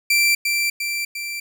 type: tone with echo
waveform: sawtooth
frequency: 2349 Hz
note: D7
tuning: in tune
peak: -11 dBFS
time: 0.1-0.35 s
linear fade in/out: 5 ms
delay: 350 ms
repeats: 3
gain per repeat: -4 dB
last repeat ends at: 1.4 s
effects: none